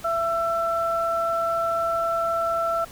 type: tone pair together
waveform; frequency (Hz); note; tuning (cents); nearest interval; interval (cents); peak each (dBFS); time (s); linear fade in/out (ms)
sine; 669 / 1338; E5 / E6; +25 / +25; octave; 1200; -24; 0.04-2.85; 10
effects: pink hiss -44 dBFS RMS until 2.91 s